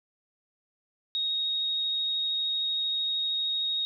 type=tone with vibrato; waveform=sine; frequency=3751 Hz; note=A#7; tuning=10 cents sharp; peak=-26 dBFS; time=1.15-3.85 s; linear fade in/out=0 ms; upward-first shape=sine; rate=13 Hz; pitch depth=8 cents each way; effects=none